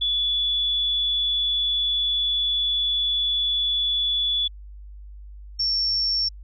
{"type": "tone pair in turn", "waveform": "sine", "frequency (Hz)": [3435, 5453], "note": ["A7", "F8"], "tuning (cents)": [-42, -42], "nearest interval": "minor sixth", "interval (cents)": 800, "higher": "second", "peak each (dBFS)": -20, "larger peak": "neither", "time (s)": [[0.01, 4.48], [5.59, 6.29]], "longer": "first", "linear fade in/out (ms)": 10, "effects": ["added 50 Hz sine -38 dBFS peak until 6.43 s"]}